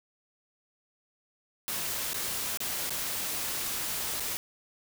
white noise with dropouts, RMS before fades -33 dBFS, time 1.68-4.37 s, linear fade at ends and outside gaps 0 ms, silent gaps 2.133-2.143 / 2.573-2.604 / 2.895-2.905 / 4.198-4.204 s, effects none

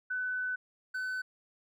sine / triangle tone pair in turn, 1503 / 1511.6 Hz, F#6 / F#6, +27 / +37 cents, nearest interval unison, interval 10 cents, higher second, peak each -31 / -31 dBFS, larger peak neither, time 0.1-0.56 / 0.94-1.22 s, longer first, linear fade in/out 10 ms, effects none

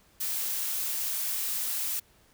blue noise, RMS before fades -31 dBFS, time 0.2-2 s, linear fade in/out 10 ms, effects pink hiss -62 dBFS RMS until 2.33 s

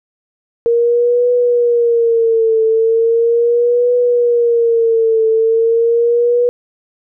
sine tone with vibrato, 466.2 Hz, A#4, in tune, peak -9 dBFS, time 0.66-6.49 s, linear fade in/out 0 ms, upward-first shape triangle, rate 0.38 Hz, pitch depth 89 cents each way, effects none

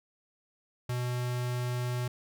square tone with notch filter, 123.47 Hz, B2, in tune, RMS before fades -32 dBFS, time 0.89-2.08 s, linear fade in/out 5 ms, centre 270 Hz, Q 1.7, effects none

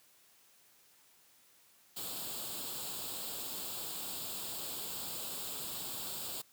white noise with comb filter, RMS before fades -41 dBFS, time 1.96-6.42 s, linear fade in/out 10 ms, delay 0.25 ms, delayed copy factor +0.7, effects white hiss -65 dBFS RMS until 6.52 s + high-pass 100 Hz 12 dB/octave

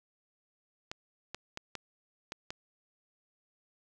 clicks, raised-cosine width 0.2 ms, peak -21 dBFS, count 6, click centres 0.915 / 1.346 / 1.574 / 1.753 / 2.321 / 2.505 s, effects none

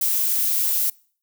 violet noise, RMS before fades -21 dBFS, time 0.01-0.9 s, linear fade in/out 5 ms, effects noise-tail reverb RT60 0.5 s tail -25 dB re dry

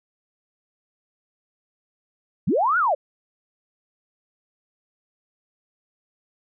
sine linear two-way sweep, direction up then down, 116.5 to 1493 to 515 Hz, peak -17 dBFS, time 2.47-2.95 s, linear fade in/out 10 ms, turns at 2.78 s, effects none

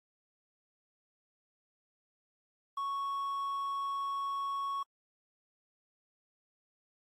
triangle tone with quantisation, 1108.7 Hz, C#6, in tune, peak -31 dBFS, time 2.77-4.83 s, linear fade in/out 5 ms, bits 10, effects AAC 48 kbps

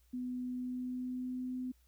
sine tone with pitch glide, 250 to 253.8 Hz, B3 to B3, +21 to +47 cents, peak -36 dBFS, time 0.13-1.72 s, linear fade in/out 10 ms, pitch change +26 cents, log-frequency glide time 0.42-1.52 s, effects added 60 Hz sine -65 dBFS peak until 1.87 s + white hiss -74 dBFS RMS until 1.87 s

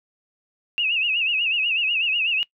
sine tone with vibrato, 2700 Hz, E7, 41 cents sharp, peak -19 dBFS, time 0.78-2.43 s, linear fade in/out 0 ms, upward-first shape sine, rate 8.1 Hz, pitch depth 120 cents each way, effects noise-tail reverb RT60 0.1 s tail -22 dB re dry

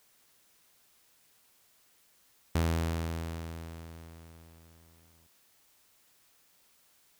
sawtooth tone with exponential decay, 82.41 Hz, E2, in tune, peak -21 dBFS, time 2.55-5.27 s, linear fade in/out 5 ms, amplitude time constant 590 ms, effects white hiss -66 dBFS RMS until 7.19 s

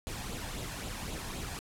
pink noise with flanger, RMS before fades -39 dBFS, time 0.07-1.59 s, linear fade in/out 0 ms, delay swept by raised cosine 0.26 to 1.22 ms, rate 3.8 Hz, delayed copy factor +0.5, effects low-pass 12000 Hz 12 dB/octave

